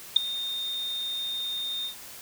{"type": "tone with ADSR envelope", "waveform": "sine", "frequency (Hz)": 3656, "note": "A#7", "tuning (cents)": -34, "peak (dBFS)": -9, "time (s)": [0.16, 1.95], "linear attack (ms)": 7, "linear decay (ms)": 4, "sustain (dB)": -20, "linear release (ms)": 100, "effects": ["white hiss -44 dBFS RMS until 2.21 s"]}